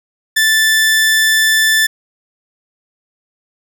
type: tone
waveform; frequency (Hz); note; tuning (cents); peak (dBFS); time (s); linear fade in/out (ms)
sawtooth; 1760; A6; 0; -6; 0.36-1.87; 10
effects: none